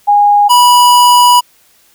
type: tone pair in turn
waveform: sine / square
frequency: 821 / 978.4 Hz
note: G#5 / B5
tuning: -20 / -16 cents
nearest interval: minor third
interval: 304 cents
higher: second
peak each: -4 dBFS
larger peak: neither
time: 0.07-0.49 / 0.49-1.41 s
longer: second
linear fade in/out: 20 ms
effects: white hiss -49 dBFS RMS until 1.94 s